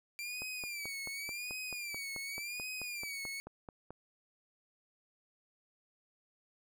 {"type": "tone with vibrato", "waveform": "sawtooth", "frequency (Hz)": 2349, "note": "D7", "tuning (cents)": 0, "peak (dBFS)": -36, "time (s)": [0.19, 3.4], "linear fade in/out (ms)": 0, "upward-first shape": "sine", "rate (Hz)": 0.89, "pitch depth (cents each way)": 120}
{"type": "click train", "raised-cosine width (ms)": 1, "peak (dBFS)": -32, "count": 17, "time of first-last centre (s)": [0.42, 3.906], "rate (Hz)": 4.59}
{"effects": []}